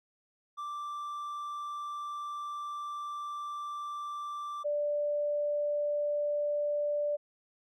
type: tone pair in turn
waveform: triangle / sine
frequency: 1174.7 / 587.4 Hz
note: D6 / D5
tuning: 0 / 0 cents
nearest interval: octave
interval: 1200 cents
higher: first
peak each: -34 / -28 dBFS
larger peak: second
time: 0.57-4.64 / 4.64-7.17 s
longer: first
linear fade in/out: 20 ms
effects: none